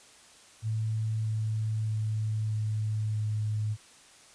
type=tone with pitch steps; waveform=sine; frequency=110 / 109.24 / 108.49 / 107.74 / 106.99 Hz; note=A2 / A2 / A2 / A2 / A2; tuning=0 / -12 / -24 / -36 / -48 cents; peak=-27 dBFS; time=0.62-3.77 s; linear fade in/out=50 ms; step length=630 ms; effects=white hiss -55 dBFS RMS until 4.34 s + resampled to 22050 Hz